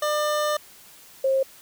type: tone pair in turn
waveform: 25% pulse / sine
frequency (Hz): 600 / 534.5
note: D5 / C5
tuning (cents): +37 / +37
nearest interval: major second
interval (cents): 200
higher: first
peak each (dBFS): -18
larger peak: neither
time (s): 0.02-0.57 / 1.24-1.43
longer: first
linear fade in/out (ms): 5
effects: white hiss -49 dBFS RMS until 1.61 s